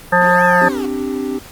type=harmonic tone; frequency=177.9 Hz; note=F3; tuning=32 cents sharp; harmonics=1 / 3 / 5 / 7 / 9 / 10; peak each=-19 / -15 / -14 / -17 / -16 / -17 dBFS; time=0.12-0.69 s; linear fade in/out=10 ms
type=linear two-way sweep; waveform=20% pulse; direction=up then down; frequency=196 to 880 to 352 Hz; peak=-23 dBFS; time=0.21-0.86 s; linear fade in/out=5 ms; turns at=0.44 s
type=chord; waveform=triangle; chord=C suspended second; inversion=none; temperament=equal; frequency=261.6 / 293.7 / 392 Hz; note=C4 / D4 / G4; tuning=0 / 0 / 0 cents; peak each=-20 / -22 / -21 dBFS; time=0.61-1.39 s; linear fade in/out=10 ms
effects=pink hiss -38 dBFS RMS until 1.51 s + Opus 48 kbps